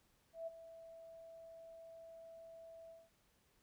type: tone with ADSR envelope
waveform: sine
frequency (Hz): 659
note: E5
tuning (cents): -1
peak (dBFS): -40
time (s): 0.33-3.1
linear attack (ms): 140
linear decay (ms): 20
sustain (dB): -13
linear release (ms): 200
effects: pink hiss -75 dBFS RMS until 3.62 s